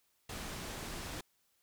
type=low-pass noise; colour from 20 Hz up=pink; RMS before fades=-43 dBFS; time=0.29-1.21 s; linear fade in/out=5 ms; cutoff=11000 Hz; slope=12 dB/octave; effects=white hiss -75 dBFS RMS until 1.62 s